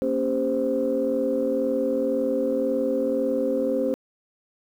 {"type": "tone cluster", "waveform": "sine", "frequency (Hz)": [236.5, 278.4, 401, 520], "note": ["A#3", "C#4", "G4", "C5"], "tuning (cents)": [25, 8, 39, -11], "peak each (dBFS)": [-29, -26, -29, -23], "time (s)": [0.02, 3.94], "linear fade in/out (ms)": 0, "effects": ["tanh soft clip ceiling -13 dBFS", "9-bit"]}